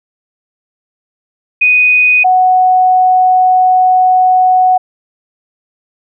sine tone pair in turn, 2489 / 740 Hz, D#7 / F#5, 0 / 0 cents, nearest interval octave + major sixth, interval 2100 cents, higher first, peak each -5 dBFS, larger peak neither, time 1.61-2.24 / 2.24-4.78 s, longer second, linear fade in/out 10 ms, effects none

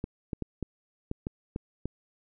clicks, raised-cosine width 3 ms, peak -19 dBFS, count 8, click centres 0.041 / 0.332 / 0.423 / 0.627 / 1.114 / 1.269 / 1.561 / 1.856 s, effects none

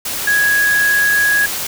sine tone in noise, 1661.2 Hz, G#6, in tune, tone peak -11 dBFS, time 0.27-1.46 s, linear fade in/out 5 ms, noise white, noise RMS -22 dBFS, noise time 0.05-1.67 s, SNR +8 dB, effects none

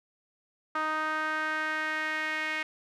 sawtooth tone with band-pass filter sweep, 311.1 Hz, D#4, in tune, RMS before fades -31 dBFS, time 0.75-2.63 s, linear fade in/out 5 ms, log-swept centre 1300 to 2100 Hz, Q 3.5, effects none

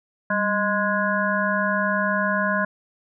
harmonic tone with a mistuned harmonic, 207.7 Hz, G#3, in tune, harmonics 1 / 3 / 5 / 7 / 8, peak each -26 / -26 / -26 / -26 / -26 dBFS, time 0.3-2.65 s, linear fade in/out 5 ms, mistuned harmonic 1, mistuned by -95 cents, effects none

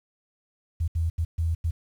sine tone bursts at uneven times, 82.3 Hz, E2, 2 cents flat, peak -22 dBFS, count 5, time 0.8-0.88 / 0.95-1.1 / 1.18-1.25 / 1.38-1.55 / 1.64-1.71 s, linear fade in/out 10 ms, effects 9-bit

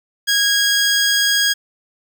15% pulse tone, 1642 Hz, G#6, 20 cents flat, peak -7 dBFS, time 0.27-1.54 s, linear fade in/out 20 ms, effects none

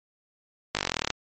slowing click train, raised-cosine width 0.2 ms, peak -7 dBFS, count 16, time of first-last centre 0.75-1.103 s, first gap 19 ms, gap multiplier 1.03, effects MP3 32 kbps

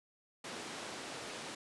pink band-pass noise, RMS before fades -45 dBFS, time 0.44-1.55 s, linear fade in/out 5 ms, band 250 to 8000 Hz, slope 12 dB/octave, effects resampled to 24000 Hz

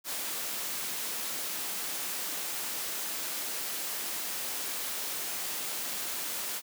white noise, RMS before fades -35 dBFS, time 0.04-6.62 s, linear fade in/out 50 ms, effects high-pass 200 Hz 12 dB/octave

